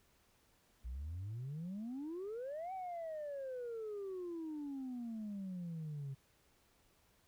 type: exponential two-way sweep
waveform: sine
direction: up then down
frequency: 56.7 to 770 to 133.4 Hz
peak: -39 dBFS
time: 0.84-6.15 s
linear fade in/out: 20 ms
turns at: 2.73 s
effects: tanh soft clip ceiling -39 dBFS + pink hiss -72 dBFS RMS until 7.27 s